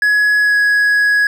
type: tone with pitch glide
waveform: triangle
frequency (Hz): 1683 to 1669.4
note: G#6 to G#6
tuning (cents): +23 to +9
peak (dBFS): -8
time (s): 0.02-1.27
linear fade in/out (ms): 2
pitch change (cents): -14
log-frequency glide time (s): 0.41-0.56
effects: none